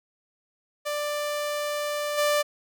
sawtooth tone with level steps, 590 Hz, D5, 8 cents sharp, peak -23 / -17 dBFS, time 0.85-2.43 s, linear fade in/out 20 ms, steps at 2.17 s, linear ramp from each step 20 ms, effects none

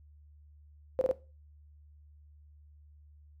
sine tone bursts, 521 Hz, C5, 7 cents flat, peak -23 dBFS, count 3, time 0.99-1.112 s, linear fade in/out 0 ms, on 22 ms, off 28 ms, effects noise-tail reverb RT60 0.3 s tail -17 dB re dry + added 74 Hz sine -54 dBFS peak until 3.4 s

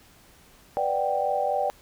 sine chord, G major seventh, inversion first, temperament equal, 493.9 / 587.3 / 740 / 784 Hz, B4 / D5 / F#5 / G5, 0 / 0 / 0 / 0 cents, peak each -31 / -27 / -31 / -26 dBFS, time 0.77-1.7 s, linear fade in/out 0 ms, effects pink hiss -55 dBFS RMS until 1.81 s

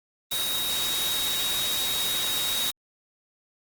sine tone in noise, 3784 Hz, A#7, 25 cents sharp, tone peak -27 dBFS, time 0.31-2.71 s, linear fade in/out 10 ms, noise white, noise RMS -29 dBFS, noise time 0.31-2.71 s, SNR -1 dB, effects Opus 24 kbps

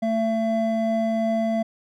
triangle tone pair together, 223.1 / 672 Hz, A3 / E5, +24 / +33 cents, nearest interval octave + perfect fifth, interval 1909 cents, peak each -21 dBFS, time 0.02-1.63 s, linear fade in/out 10 ms, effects none

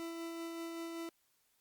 40% pulse tone with tremolo, 332.8 Hz, E4, 17 cents sharp, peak -39 dBFS, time 0-1.09 s, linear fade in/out 0 ms, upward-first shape sine, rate 5.2 Hz, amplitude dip 25%, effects white hiss -75 dBFS RMS until 1.6 s + Opus 48 kbps

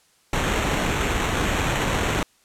pink noise with sample-and-hold, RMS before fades -23 dBFS, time 0.33-2.23 s, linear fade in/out 2 ms, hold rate 4900 Hz, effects white hiss -60 dBFS RMS until 2.44 s + low-pass 10000 Hz 12 dB/octave

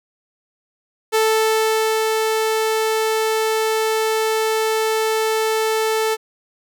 sawtooth tone with ADSR envelope, 440 Hz, A4, in tune, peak -10 dBFS, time 1.12-6.17 s, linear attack 28 ms, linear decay 880 ms, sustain -3 dB, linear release 38 ms, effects none

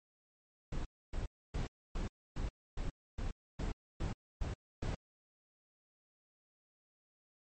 brown noise bursts, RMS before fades -37 dBFS, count 11, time 0.72-4.95 s, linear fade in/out 5 ms, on 130 ms, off 280 ms, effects MP3 32 kbps

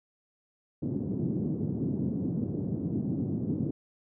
white band-pass noise, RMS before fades -31 dBFS, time 0.82-3.71 s, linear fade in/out 5 ms, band 110 to 290 Hz, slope 24 dB/octave, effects none

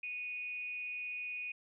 sine tone with frequency modulation, 2479 Hz, D#7, 7 cents flat, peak -38 dBFS, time 0.03-1.52 s, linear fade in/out 5 ms, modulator 275 Hz, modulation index 0.31, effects none

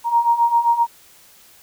sine beating tone pair, 932.3 / 939.9 Hz, A#5 / A#5, 0 / +14 cents, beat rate 7.6 Hz, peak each -19 / -15 dBFS, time 0.04-0.87 s, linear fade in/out 50 ms, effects white hiss -49 dBFS RMS until 1.62 s

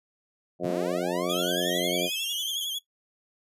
harmonic tone, 88.7 Hz, F2, 27 cents sharp, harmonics 2 / 3 / 4 / 5 / 6 / 7 / 8, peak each -34 / -35 / -31 / -34 / -33 / -32 / -39 dBFS, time 0.59-2.1 s, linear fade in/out 50 ms
sawtooth linear sweep, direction up, 92.5 to 3419 Hz, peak -31 dBFS, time 0.63-2.66 s, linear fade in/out 20 ms
40% pulse tone with vibrato, 3263 Hz, G#7, 31 cents flat, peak -28 dBFS, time 1.29-2.79 s, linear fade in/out 10 ms, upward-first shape triangle, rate 11 Hz, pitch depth 97 cents each way
effects noise-tail reverb RT60 0.1 s tail -17 dB re dry + resampled to 32000 Hz

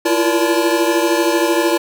square tone cluster, 334.1 / 347.1 / 472.6 / 577 / 869 Hz, E4 / F4 / A#4 / D5 / A5, +23 / -11 / +24 / -31 / -22 cents, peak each -18 / -20 / -23 / -21 / -24 dBFS, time 0.05-1.78 s, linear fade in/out 10 ms, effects none

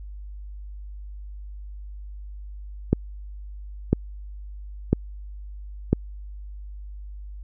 click train, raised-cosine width 3 ms, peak -4 dBFS, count 4, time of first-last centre 2.93-5.93 s, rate 1 Hz, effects added 50 Hz sine -35 dBFS peak until 7.43 s

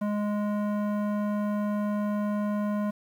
square tone with low-pass filter, 207.7 Hz, G#3, in tune, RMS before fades -28 dBFS, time 0.01-2.91 s, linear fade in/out 10 ms, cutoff 1100 Hz, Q 1.1, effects 9-bit

